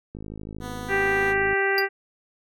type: click train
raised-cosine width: 3 ms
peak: -24 dBFS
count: 74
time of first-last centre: 0.15-1.53 s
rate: 52.9 Hz
type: tone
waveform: 10% pulse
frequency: 246.9 Hz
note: B3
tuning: in tune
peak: -26 dBFS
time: 0.6-1.35 s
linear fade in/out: 50 ms
type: harmonic tone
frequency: 392 Hz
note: G4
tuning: in tune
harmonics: 1 / 2 / 3 / 4 / 5 / 6 / 7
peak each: -24 / -29 / -35 / -26 / -25 / -36 / -36 dBFS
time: 0.88-1.89 s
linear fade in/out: 50 ms
type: tone with exponential decay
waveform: square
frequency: 4799 Hz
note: D8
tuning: 37 cents sharp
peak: -20 dBFS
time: 1.78-1.86 s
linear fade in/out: 1 ms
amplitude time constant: 16 ms
effects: none